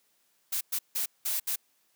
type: noise bursts at uneven times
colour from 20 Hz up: blue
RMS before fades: -30 dBFS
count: 5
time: 0.52-0.61 / 0.72-0.79 / 0.95-1.06 / 1.25-1.4 / 1.47-1.56 s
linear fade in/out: 10 ms
effects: white hiss -70 dBFS RMS until 1.95 s + high-pass 150 Hz 12 dB/octave